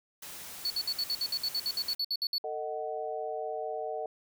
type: noise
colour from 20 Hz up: white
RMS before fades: -44 dBFS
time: 0.22-1.95 s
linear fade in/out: 5 ms
type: tone bursts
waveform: triangle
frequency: 4435 Hz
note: C#8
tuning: in tune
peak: -27 dBFS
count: 16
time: 0.65-2.382 s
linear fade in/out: 2 ms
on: 52 ms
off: 60 ms
type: chord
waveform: sine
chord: D# diminished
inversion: second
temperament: just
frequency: 448 / 622.3 / 746.7 Hz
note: A4 / D#5 / F#5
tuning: +31 / 0 / +16 cents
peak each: -37 dBFS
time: 2.44-4.06 s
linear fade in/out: 2 ms
effects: none